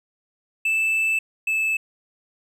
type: tone pair in turn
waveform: triangle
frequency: 2637 / 2619 Hz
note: E7 / E7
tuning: 0 / -12 cents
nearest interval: unison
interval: 12 cents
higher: first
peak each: -17 / -18 dBFS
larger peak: first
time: 0.65-1.19 / 1.47-1.77 s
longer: first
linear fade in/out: 5 ms
effects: none